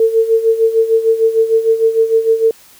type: tone with tremolo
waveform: sine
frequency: 449.9 Hz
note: A4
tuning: 39 cents sharp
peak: -6 dBFS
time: 0-2.51 s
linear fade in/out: 2 ms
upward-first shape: sine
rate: 6.6 Hz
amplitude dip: 75%
effects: white hiss -44 dBFS RMS until 2.79 s